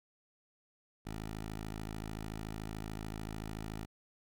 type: tone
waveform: 10% pulse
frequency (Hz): 53.6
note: A1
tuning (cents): -45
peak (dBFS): -32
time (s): 1.05-3.86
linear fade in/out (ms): 20
effects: none